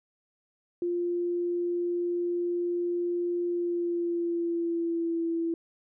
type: tone with pitch glide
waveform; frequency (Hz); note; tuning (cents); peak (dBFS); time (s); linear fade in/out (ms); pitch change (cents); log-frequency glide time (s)
sine; 349.2 to 332.9; F4 to E4; 0 to +17; -26; 0.82-5.54; 2; -83; 3.47-5.24
effects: none